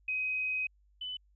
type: tone pair in turn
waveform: sine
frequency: 2521 / 3005 Hz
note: D#7 / F#7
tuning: +22 / +26 cents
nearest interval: minor third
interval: 304 cents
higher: second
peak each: -30 / -36 dBFS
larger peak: first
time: 0.08-0.67 / 1.01-1.17 s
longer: first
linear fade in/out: 5 ms
effects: added 50 Hz sine -63 dBFS peak until 1.35 s